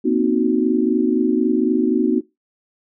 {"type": "chord", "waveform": "sine", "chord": "C half-diminished seventh", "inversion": "third", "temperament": "equal with one note detuned", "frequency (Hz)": [237.7, 261.6, 311.1, 370], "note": ["Bb3", "C4", "Eb4", "Gb4"], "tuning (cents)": [34, 0, 0, 0], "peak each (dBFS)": -20, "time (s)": [0.04, 2.21], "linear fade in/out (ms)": 20, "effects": ["noise-tail reverb RT60 0.2 s tail -20 dB re dry"]}